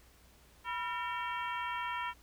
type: harmonic tone with a mistuned harmonic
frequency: 455.4 Hz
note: A#4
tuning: 40 cents flat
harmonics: 2 / 3 / 4 / 5 / 6 / 7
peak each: -37 / -41 / -43 / -45 / -47 / -48 dBFS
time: 0.64-2.14 s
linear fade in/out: 50 ms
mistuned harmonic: 2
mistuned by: +120 cents
effects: added 60 Hz sine -63 dBFS peak until 2.22 s + pink hiss -63 dBFS RMS until 2.22 s